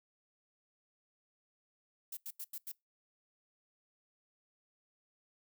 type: noise bursts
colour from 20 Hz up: violet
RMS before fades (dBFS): -43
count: 5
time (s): 2.12-2.718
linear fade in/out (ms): 5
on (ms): 50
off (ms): 87
effects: noise-tail reverb RT60 0.2 s tail -24 dB re dry